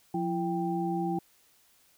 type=tone cluster; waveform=sine; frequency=176.6 / 336.6 / 788 Hz; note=F3 / E4 / G5; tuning=+20 / +36 / +9 cents; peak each=-32 / -31 / -33 dBFS; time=0.14-1.19 s; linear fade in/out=5 ms; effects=white hiss -64 dBFS RMS until 1.97 s